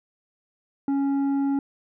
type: tone with tanh clipping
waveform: sine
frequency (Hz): 277.2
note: C#4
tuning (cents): 0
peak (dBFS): -22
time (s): 0.88-1.59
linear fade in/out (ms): 2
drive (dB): 7
effects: none